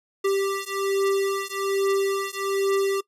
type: beating tone pair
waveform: square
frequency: 392 / 393.2 Hz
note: G4 / G4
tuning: 0 / +5 cents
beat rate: 1.2 Hz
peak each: -26 dBFS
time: 0.24-3.01 s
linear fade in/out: 10 ms
effects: noise-tail reverb RT60 0.1 s tail -21 dB re dry + resampled to 32000 Hz